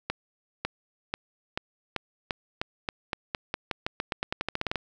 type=accelerating click train; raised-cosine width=0.3 ms; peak=-12 dBFS; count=24; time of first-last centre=0.1-4.757 s; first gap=550 ms; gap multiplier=0.89; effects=none